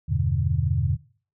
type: chord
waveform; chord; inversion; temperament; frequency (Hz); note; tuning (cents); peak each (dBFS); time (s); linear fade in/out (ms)
sine; E minor seventh; none; equal; 82.41 / 98 / 123.47 / 146.83; E2 / G2 / B2 / D3; 0 / 0 / 0 / 0; -26; 0.08-0.97; 20
effects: noise-tail reverb RT60 0.4 s tail -19 dB re dry